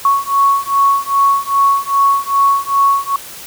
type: beating tone pair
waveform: sine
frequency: 1108.7 / 1111.2 Hz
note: C#6 / C#6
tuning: 0 / +4 cents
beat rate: 2.5 Hz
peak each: -13 dBFS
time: 0.05-3.16 s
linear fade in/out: 2 ms
effects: white hiss -32 dBFS RMS until 3.46 s